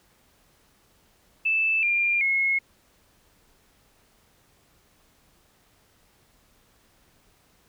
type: tone with pitch steps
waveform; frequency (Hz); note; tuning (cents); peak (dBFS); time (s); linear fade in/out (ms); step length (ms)
sine; 2635 / 2396 / 2170; E7 / D7 / C#7; -1 / +34 / -37; -20; 1.45-2.59; 10; 380
effects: pink hiss -62 dBFS RMS until 7.68 s